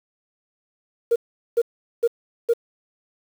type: tone bursts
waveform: sine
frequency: 468 Hz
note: A#4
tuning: 7 cents sharp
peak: -13 dBFS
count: 4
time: 1.11-2.536 s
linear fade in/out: 10 ms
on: 49 ms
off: 410 ms
effects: tanh soft clip ceiling -11 dBFS + 7-bit